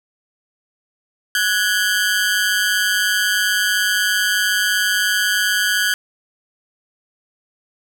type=ring-modulated tone; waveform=sawtooth; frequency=1568 Hz; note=G6; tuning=in tune; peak=-9 dBFS; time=1.35-5.94 s; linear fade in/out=0 ms; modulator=98.5 Hz; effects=none